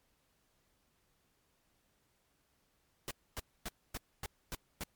pink noise bursts, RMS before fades -40 dBFS, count 7, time 3.08-4.836 s, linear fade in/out 0 ms, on 28 ms, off 260 ms, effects pink hiss -75 dBFS RMS until 4.95 s + MP3 96 kbps

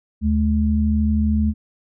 sine tone pair together, 75.73 / 214.2 Hz, D#2 / A3, -46 / -46 cents, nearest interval octave + tritone, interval 1800 cents, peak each -18 dBFS, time 0.21-1.54 s, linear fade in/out 50 ms, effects none

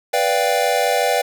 square chord, G dominant seventh, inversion first, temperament equal, 493.9 / 587.3 / 698.5 / 784 Hz, B4 / D5 / F5 / G5, 0 / 0 / 0 / 0 cents, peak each -22 dBFS, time 0.13-1.22 s, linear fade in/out 10 ms, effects none

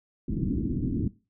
white low-pass noise, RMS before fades -28 dBFS, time 0.28-1.08 s, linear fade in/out 5 ms, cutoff 320 Hz, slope 48 dB/octave, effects noise-tail reverb RT60 0.3 s tail -20 dB re dry

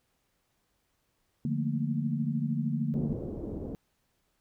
sine chord, Bb major seventh, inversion first, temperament equal, 146.83 / 174.61 / 220 / 233.1 Hz, D3 / F3 / A3 / Bb3, 0 / 0 / 0 / 0 cents, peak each -31 / -37 / -34 / -32 dBFS, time 1.45-3.13 s, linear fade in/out 2 ms
white low-pass noise, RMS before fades -37 dBFS, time 2.94-3.75 s, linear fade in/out 0 ms, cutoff 420 Hz, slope 24 dB/octave
effects pink hiss -75 dBFS RMS until 4.4 s

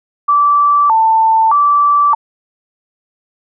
sine tone with vibrato, 1017 Hz, C6, 50 cents flat, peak -7 dBFS, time 0.28-2.15 s, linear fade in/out 10 ms, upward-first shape square, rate 0.81 Hz, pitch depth 230 cents each way, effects none

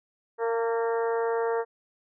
harmonic tone with a mistuned harmonic, 230.1 Hz, A#3, 22 cents flat, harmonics 2 / 3 / 4 / 5 / 6 / 7 / 8, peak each -25 / -35 / -33 / -39 / -40 / -42 / -43 dBFS, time 0.38-1.65 s, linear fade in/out 50 ms, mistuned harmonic 4, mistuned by -17 cents, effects none

